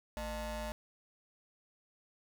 30% pulse ring-modulated tone, 277.2 Hz, C#4, in tune, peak -32 dBFS, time 0.17-0.72 s, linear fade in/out 0 ms, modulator 332 Hz, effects none

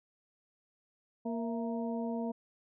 harmonic tone with a mistuned harmonic, 233.1 Hz, A#3, in tune, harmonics 1 / 2 / 3 / 4, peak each -34 / -40 / -41 / -46 dBFS, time 1.25-2.32 s, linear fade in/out 10 ms, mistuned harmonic 3, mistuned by -73 cents, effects none

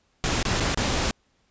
pink noise with dropouts, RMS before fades -24 dBFS, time 0.24-1.11 s, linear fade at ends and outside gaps 0 ms, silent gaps 0.428-0.452 / 0.6-0.605 / 0.746-0.775 s, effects pink hiss -67 dBFS RMS until 1.5 s + resampled to 16000 Hz

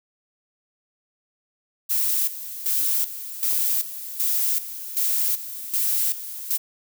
violet noise with tremolo, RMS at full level -22 dBFS, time 1.89-6.58 s, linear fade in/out 20 ms, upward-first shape square, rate 1.3 Hz, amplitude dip 75%, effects none

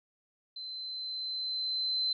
sine tone with level ramp, 4069 Hz, C8, 49 cents flat, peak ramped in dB -39 to -27 dBFS, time 0.56-2.13 s, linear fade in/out 5 ms, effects none

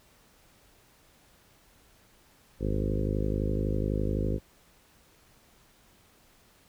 harmonic tone with a mistuned harmonic, 51.91 Hz, G#1, in tune, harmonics 1 / 2 / 3 / 4 / 5 / 6 / 7 / 8 / 9 / 10, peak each -30 / -33 / -35 / -36 / -37 / -38 / -38 / -39 / -40 / -40 dBFS, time 2.59-4.4 s, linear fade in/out 50 ms, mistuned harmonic 1, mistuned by +49 cents, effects pink hiss -61 dBFS RMS until 6.68 s

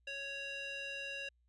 square tone with band-pass filter, 554.4 Hz, C#5, in tune, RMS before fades -43 dBFS, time 0.07-1.29 s, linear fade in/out 5 ms, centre 2700 Hz, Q 2.5, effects added 60 Hz sine -70 dBFS peak until 1.48 s + resampled to 24000 Hz

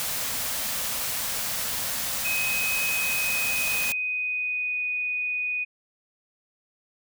white band-stop noise, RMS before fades -29 dBFS, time 0-3.92 s, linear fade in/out 0 ms, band 290 to 440 Hz, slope 96 dB/octave
sine tone with pitch glide, 2529 to 2481 Hz, D#7 to D#7, +28 to -6 cents, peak -25 dBFS, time 2.24-5.65 s, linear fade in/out 20 ms, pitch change -34 cents, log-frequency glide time 2.75-4.84 s
effects none

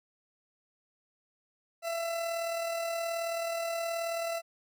40% pulse tone with amplitude modulation, 670 Hz, E5, 28 cents sharp, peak -29 dBFS, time 1.82-4.42 s, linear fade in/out 50 ms, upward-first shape sine, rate 38.8 Hz, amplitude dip 35%, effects none

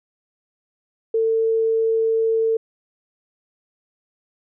sine tone, 448.7 Hz, A4, 34 cents sharp, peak -16 dBFS, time 1.14-2.57 s, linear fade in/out 5 ms, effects none

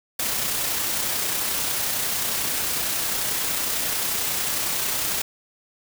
white noise with amplitude modulation, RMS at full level -24 dBFS, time 0.19-5.22 s, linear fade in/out 5 ms, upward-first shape sine, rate 31.1 Hz, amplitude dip 25%, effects none

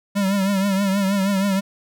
square tone with vibrato, 196.2 Hz, G3, 2 cents sharp, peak -18 dBFS, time 0.15-1.61 s, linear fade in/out 20 ms, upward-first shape triangle, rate 6.3 Hz, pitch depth 76 cents each way, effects none

